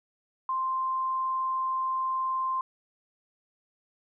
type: tone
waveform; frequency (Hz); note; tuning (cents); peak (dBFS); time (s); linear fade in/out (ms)
sine; 1046.5; C6; 0; -26; 0.49-2.61; 2
effects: none